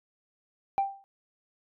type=tone with exponential decay; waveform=sine; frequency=787 Hz; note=G5; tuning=7 cents sharp; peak=-18 dBFS; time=0.78-1.04 s; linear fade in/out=0 ms; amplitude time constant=55 ms; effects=tanh soft clip ceiling -20 dBFS